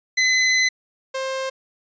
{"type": "tone pair in turn", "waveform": "sawtooth", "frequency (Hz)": [2028, 529.4], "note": ["B6", "C5"], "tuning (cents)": [45, 20], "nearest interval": "octave + major seventh", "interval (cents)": 2325, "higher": "first", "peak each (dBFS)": [-12, -20], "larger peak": "first", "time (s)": [[0.17, 0.69], [1.14, 1.5]], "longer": "first", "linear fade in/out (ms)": 10, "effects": ["resampled to 16000 Hz"]}